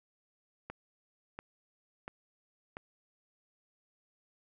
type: click train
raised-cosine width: 0.5 ms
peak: -26 dBFS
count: 4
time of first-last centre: 0.7-2.769 s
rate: 1.45 Hz
effects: none